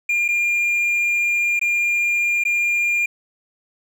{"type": "tone with dropouts", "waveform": "triangle", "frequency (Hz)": 2405, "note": "D7", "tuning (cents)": 41, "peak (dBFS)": -15, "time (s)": [0.09, 3.06], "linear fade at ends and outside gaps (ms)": 5, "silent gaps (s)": [[0.281, 0.286], [1.594, 1.613], [2.438, 2.451]], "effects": []}